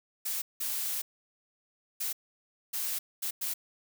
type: noise bursts at uneven times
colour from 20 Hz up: blue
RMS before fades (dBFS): -33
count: 6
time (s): 0.25-0.42 / 0.6-1.02 / 2-2.13 / 2.73-2.99 / 3.22-3.31 / 3.41-3.54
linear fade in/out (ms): 10
effects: none